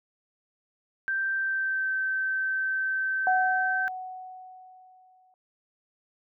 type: tone with pitch glide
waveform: sine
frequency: 1568 to 1546.4 Hz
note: G6 to G6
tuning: 0 to -24 cents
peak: -25 dBFS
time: 1.08-3.88 s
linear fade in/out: 0 ms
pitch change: -24 cents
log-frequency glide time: 1.35-1.92 s
type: tone with exponential decay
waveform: sine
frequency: 743 Hz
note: F#5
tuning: 7 cents sharp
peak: -20 dBFS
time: 3.27-5.34 s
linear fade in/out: 1 ms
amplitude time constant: 450 ms
effects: none